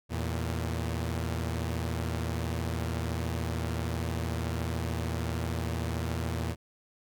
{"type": "tone pair together", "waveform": "sawtooth", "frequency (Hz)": [81.4, 115.42], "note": ["E2", "A#2"], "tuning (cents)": [-21, -17], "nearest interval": "tritone", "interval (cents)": 604, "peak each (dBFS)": [-28, -30], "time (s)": [0.09, 6.56], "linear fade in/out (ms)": 50, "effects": []}